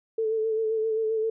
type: tone with vibrato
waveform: sine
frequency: 441.5 Hz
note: A4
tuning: 6 cents sharp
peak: -23 dBFS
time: 0.18-1.3 s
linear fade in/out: 5 ms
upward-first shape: sine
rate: 7.6 Hz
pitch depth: 31 cents each way
effects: none